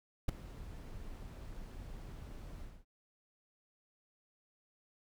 brown noise with ADSR envelope, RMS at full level -26 dBFS, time 0.28-2.85 s, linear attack 11 ms, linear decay 5 ms, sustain -21 dB, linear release 240 ms, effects none

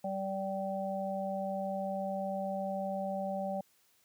harmonic tone, 193.7 Hz, G3, 20 cents flat, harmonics 1 / 3 / 4, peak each -38 / -36 / -38 dBFS, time 0.04-3.61 s, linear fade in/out 5 ms, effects white hiss -69 dBFS RMS until 4.04 s + high-pass 80 Hz 12 dB/octave

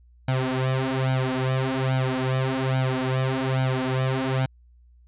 sawtooth tone with flanger, 130.81 Hz, C3, in tune, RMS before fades -24 dBFS, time 0.28-4.46 s, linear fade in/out 5 ms, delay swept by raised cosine 1.3 to 6 ms, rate 1.2 Hz, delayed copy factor +0.95, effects added 60 Hz sine -51 dBFS peak until 5.07 s + resampled to 8000 Hz

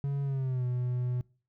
triangle tone with pitch glide, 140.1 to 124.1 Hz, C#3 to B2, +19 to +9 cents, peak -26 dBFS, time 0.04-1.21 s, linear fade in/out 0 ms, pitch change -210 cents, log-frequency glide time 0.23-0.65 s, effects noise-tail reverb RT60 0.4 s tail -24 dB re dry

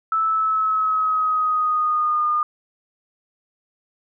sine tone with pitch glide, 1312 to 1217.1 Hz, E6 to D#6, -9 to -39 cents, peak -17 dBFS, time 0.12-2.43 s, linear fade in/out 2 ms, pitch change -130 cents, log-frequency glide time 0.25-2.26 s, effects none

